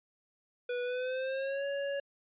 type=tone with pitch glide; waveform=square; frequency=490.3 to 560 Hz; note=B4 to C#5; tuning=-13 to +18 cents; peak=-33 dBFS; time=0.69-2 s; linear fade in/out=5 ms; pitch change=+231 cents; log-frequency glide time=0.83-1.65 s; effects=resampled to 8000 Hz